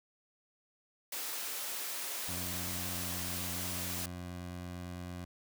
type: high-pass noise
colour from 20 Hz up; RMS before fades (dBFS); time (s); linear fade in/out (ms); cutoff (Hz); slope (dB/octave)
white; -39; 1.12-4.06; 5; 330; 12
type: tone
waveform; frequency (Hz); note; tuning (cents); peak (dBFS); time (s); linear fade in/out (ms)
20% pulse; 88.9; F2; +31; -36; 2.28-5.25; 5
effects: none